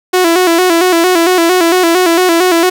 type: tone with vibrato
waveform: sawtooth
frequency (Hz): 350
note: F4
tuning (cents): +4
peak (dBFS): -3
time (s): 0.13-2.7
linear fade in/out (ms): 10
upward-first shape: square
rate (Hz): 4.4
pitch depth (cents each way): 81
effects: none